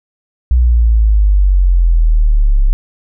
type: exponential sweep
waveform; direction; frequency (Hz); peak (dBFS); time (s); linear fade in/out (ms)
sine; down; 62.3 to 33.28; -6; 0.51-2.73; 0
effects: none